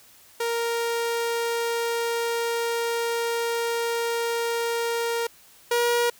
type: tone pair in turn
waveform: sawtooth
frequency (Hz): 466.2 / 476.5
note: A#4 / A#4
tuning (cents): 0 / +38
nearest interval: unison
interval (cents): 38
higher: second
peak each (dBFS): -20 / -16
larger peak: second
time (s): 0.4-5.27 / 5.71-6.1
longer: first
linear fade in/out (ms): 5
effects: white hiss -53 dBFS RMS until 6.19 s